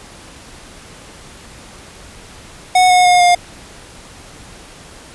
square tone with pitch steps, 735 / 726.1 / 717.4 / 708.7 Hz, F#5 / F#5 / F5 / F5, -12 / -33 / +46 / +25 cents, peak -8 dBFS, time 2.75-3.35 s, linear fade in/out 5 ms, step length 150 ms, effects pink hiss -38 dBFS RMS until 5.14 s + resampled to 24000 Hz

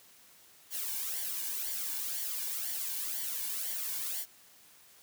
blue noise with flanger, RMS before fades -36 dBFS, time 0.7-4.26 s, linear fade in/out 50 ms, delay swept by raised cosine 0.77 to 1.58 ms, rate 2 Hz, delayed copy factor -0.65, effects white hiss -59 dBFS RMS until 5.02 s + high-pass 60 Hz 12 dB/octave

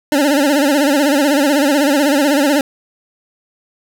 25% pulse tone with vibrato, 285.5 Hz, D4, 49 cents flat, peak -7 dBFS, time 0.12-2.61 s, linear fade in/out 2 ms, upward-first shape sine, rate 16 Hz, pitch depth 110 cents each way, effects none

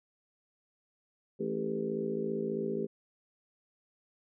harmonic tone with a mistuned harmonic, 55 Hz, A1, in tune, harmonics 3 / 4 / 5 / 6 / 7 / 8 / 9, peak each -42 / -37 / -43 / -43 / -34 / -41 / -42 dBFS, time 1.39-2.87 s, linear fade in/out 20 ms, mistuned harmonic 7, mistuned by +52 cents, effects none

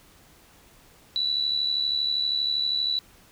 sine tone with amplitude modulation, 3951 Hz, B7, in tune, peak -20 dBFS, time 1.16-2.99 s, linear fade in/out 0 ms, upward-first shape sine, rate 72.6 Hz, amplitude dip 60%, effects pink hiss -55 dBFS RMS until 3.31 s

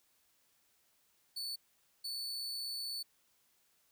40% pulse tone bursts at uneven times, 4468 Hz, C#8, 13 cents sharp, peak -37 dBFS, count 2, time 1.36-1.56 / 2.04-3.03 s, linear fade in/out 10 ms, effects white hiss -73 dBFS RMS until 3.91 s

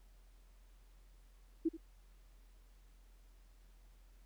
sine tone with echo, 325.7 Hz, E4, 21 cents flat, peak -29 dBFS, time 1.65-1.69 s, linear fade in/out 10 ms, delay 82 ms, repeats 1, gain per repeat -15 dB, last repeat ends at 1.772 s, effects added 43 Hz sine -59 dBFS peak until 4.25 s + pink hiss -73 dBFS RMS until 4.25 s

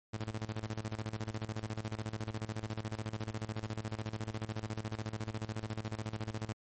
sawtooth tone with tremolo, 109 Hz, A2, 16 cents flat, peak -31 dBFS, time 0.13-6.53 s, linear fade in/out 10 ms, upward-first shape square, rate 14 Hz, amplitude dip 80%, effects MP3 32 kbps

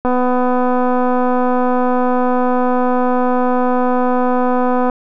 click train, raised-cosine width 1 ms, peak -4 dBFS, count 1213, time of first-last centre 0.05-4.898 s, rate 250 Hz, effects none

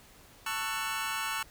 25% pulse chord, F# minor seventh, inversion first, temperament just, 888 / 1110 / 1332 / 1480 Hz, A5 / C#6 / E6 / F#6, +16 / +2 / +18 / 0 cents, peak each -34 dBFS, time 0.46-1.43 s, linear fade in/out 5 ms, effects pink hiss -56 dBFS RMS until 1.5 s

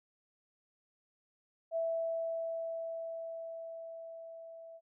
sine tone with level ramp, 659.3 Hz, E5, in tune, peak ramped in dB -30 to -48 dBFS, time 1.71-4.81 s, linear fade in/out 50 ms, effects none

